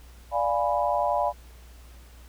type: chord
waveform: sine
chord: D diminished seventh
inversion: none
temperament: equal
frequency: 587.3 / 698.5 / 830.6 / 987.8 Hz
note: D5 / F5 / Ab5 / Cb6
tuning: 0 / 0 / 0 / 0 cents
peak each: -27 / -27 / -28 / -28 dBFS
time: 0.31-1.33 s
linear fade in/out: 50 ms
effects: added 60 Hz sine -46 dBFS peak until 2.28 s + pink hiss -55 dBFS RMS until 2.28 s